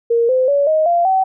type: tone with pitch steps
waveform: sine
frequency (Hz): 466.2 / 514.3 / 567.4 / 625.9 / 690.5 / 761.7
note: A#4 / C5 / C#5 / D#5 / F5 / G5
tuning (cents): 0 / -30 / +40 / +10 / -20 / -50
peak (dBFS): -11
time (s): 0.1-1.24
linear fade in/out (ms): 10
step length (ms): 190
effects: none